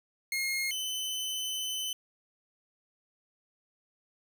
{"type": "tone pair in turn", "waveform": "sawtooth", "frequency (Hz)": [2147, 3036], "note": ["C7", "F#7"], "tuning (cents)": [44, 44], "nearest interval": "tritone", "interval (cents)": 600, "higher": "second", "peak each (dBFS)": [-26, -29], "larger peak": "first", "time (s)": [[0.32, 0.71], [0.71, 1.93]], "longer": "second", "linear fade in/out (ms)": 2, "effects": []}